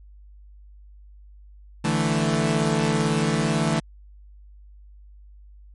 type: chord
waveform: sawtooth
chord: D suspended second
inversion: none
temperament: equal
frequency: 146.83 / 164.81 / 220 Hz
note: D3 / E3 / A3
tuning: 0 / 0 / 0 cents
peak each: -21 / -20 / -20 dBFS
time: 1.84-3.8 s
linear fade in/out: 10 ms
effects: added 50 Hz sine -44 dBFS peak until 5.74 s + MP3 48 kbps